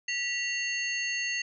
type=tone cluster; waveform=sine; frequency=1950 / 2758 / 4425 / 6410 Hz; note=B6 / F7 / C#8 / G8; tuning=-23 / -22 / -4 / +38 cents; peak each=-33 / -32 / -37 / -37 dBFS; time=0.08-1.42 s; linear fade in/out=5 ms; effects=none